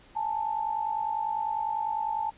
sine tone pair together, 841 / 891 Hz, G#5 / A5, +22 / +22 cents, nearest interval minor second, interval 100 cents, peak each -31 / -29 dBFS, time 0.15-2.31 s, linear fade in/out 20 ms, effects pink hiss -56 dBFS RMS until 2.37 s + resampled to 8000 Hz

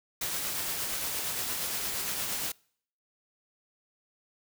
white noise with tremolo, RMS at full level -32 dBFS, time 0.21-2.52 s, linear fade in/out 5 ms, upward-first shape sine, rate 8.6 Hz, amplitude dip 25%, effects noise-tail reverb RT60 0.6 s tail -26 dB re dry

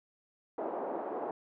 white band-pass noise, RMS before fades -37 dBFS, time 0.58-1.31 s, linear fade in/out 2 ms, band 290 to 820 Hz, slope 24 dB/octave, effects none

